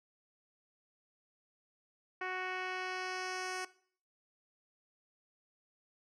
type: tone with low-pass filter sweep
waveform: 10% pulse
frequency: 370 Hz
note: F#4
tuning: in tune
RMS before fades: -39 dBFS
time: 2.21-3.65 s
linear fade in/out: 5 ms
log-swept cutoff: 2200 to 7900 Hz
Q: 1.4
effects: noise-tail reverb RT60 0.5 s tail -18 dB re dry